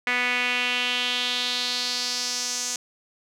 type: tone with band-pass filter sweep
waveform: sawtooth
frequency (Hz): 246.9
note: B3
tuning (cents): 0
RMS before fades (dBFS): -26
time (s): 0.07-2.76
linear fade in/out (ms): 2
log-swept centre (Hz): 2100 to 6500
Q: 3.3
effects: none